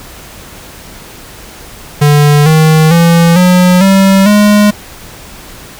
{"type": "tone with pitch steps", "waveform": "square", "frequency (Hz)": [146.83, 157.37, 168.66, 180.77, 193.74, 207.6], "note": ["D3", "D#3", "E3", "F#3", "G3", "G#3"], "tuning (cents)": [0, 20, 40, -40, -20, 0], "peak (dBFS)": -4, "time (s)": [2.01, 4.71], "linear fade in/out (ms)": 10, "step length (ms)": 450, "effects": ["pink hiss -31 dBFS RMS until 5.79 s"]}